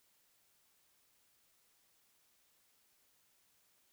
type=silence; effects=white hiss -73 dBFS RMS until 3.92 s